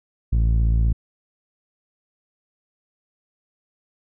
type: tone with low-pass filter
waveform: sawtooth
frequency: 56 Hz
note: A1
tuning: 31 cents sharp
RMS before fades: -18 dBFS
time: 0.32-0.93 s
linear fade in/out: 10 ms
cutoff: 120 Hz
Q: 0.74
effects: none